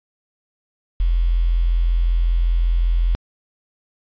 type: tone with quantisation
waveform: sine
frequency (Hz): 42.65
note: F1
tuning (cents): -40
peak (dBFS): -14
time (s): 1-3.15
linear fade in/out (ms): 0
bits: 7
effects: resampled to 11025 Hz